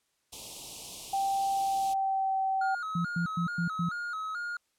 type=band-stop noise; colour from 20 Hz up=white; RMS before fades=-41 dBFS; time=0.32-1.94 s; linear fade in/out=10 ms; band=1000 to 2600 Hz; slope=48 dB/octave
type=tone with pitch glide; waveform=sine; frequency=784 to 769.2 Hz; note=G5 to G5; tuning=0 to -33 cents; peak=-26 dBFS; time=1.13-2.75 s; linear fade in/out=5 ms; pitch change=-33 cents; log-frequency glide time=1.5-2.36 s
type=tone with vibrato; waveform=triangle; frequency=1350 Hz; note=E6; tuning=41 cents sharp; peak=-31 dBFS; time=2.61-4.57 s; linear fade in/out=5 ms; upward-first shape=square; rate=2.3 Hz; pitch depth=92 cents each way
type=tone bursts; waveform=sine; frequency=171.5 Hz; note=F3; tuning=31 cents flat; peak=-27 dBFS; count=5; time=2.95-3.89 s; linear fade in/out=5 ms; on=100 ms; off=110 ms
effects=white hiss -75 dBFS RMS until 4.78 s + low-pass 10000 Hz 12 dB/octave